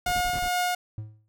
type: tone with tremolo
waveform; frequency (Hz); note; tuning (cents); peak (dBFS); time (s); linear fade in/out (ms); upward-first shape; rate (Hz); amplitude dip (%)
sawtooth; 718; F5; +48; -19; 0.06-0.75; 5; triangle; 2.3; 35
type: noise bursts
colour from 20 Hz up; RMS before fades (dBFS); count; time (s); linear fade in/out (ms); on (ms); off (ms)
brown; -35; 5; 0.06-0.485; 5; 65; 25
type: tone with exponential decay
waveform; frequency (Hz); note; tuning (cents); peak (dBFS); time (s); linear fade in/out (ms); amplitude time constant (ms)
triangle; 107.6; A2; -38; -27; 0.98-1.28; 0; 65
effects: none